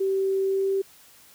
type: tone with pitch glide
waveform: sine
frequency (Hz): 386.4 to 389.1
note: G4 to G4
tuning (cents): -25 to -13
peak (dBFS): -21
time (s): 0-0.82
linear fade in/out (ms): 10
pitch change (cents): +12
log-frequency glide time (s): 0.44-0.71
effects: white hiss -53 dBFS RMS until 1.34 s